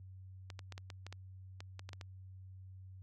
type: clicks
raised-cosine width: 0.2 ms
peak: -30 dBFS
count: 12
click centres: 0.502 / 0.592 / 0.723 / 0.779 / 0.902 / 1.066 / 1.126 / 1.605 / 1.794 / 1.891 / 1.932 / 2.012 s
effects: added 94 Hz sine -49 dBFS peak until 3.02 s + high-pass 60 Hz 12 dB/octave